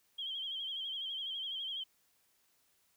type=tone with vibrato; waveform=sine; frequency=3189 Hz; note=G7; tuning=29 cents sharp; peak=-37 dBFS; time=0.18-1.84 s; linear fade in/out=10 ms; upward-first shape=sine; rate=12 Hz; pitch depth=67 cents each way; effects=white hiss -73 dBFS RMS until 2.96 s